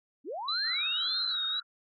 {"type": "linear sweep", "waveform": "sine", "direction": "up", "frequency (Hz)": [233.1, 4384], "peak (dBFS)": -34, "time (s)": [0.24, 1.35], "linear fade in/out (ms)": 50}
{"type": "tone with vibrato", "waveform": "sine", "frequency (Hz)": 3937, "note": "B7", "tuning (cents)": -6, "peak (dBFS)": -29, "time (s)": [0.48, 1.6], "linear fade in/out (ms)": 5, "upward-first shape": "sine", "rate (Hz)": 1.8, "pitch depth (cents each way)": 99}
{"type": "band-pass noise", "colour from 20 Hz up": "white", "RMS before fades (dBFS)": -44, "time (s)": [0.63, 1.63], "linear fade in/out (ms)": 50, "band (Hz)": [1300, 1500], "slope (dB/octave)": 96}
{"effects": []}